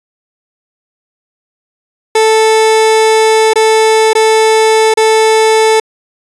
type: tone with dropouts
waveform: 30% pulse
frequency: 440 Hz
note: A4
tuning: in tune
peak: -3 dBFS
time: 2.15-5.8 s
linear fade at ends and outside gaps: 5 ms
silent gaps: 3.535-3.557 / 4.133-4.151 / 4.94-4.972 s
effects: resampled to 24000 Hz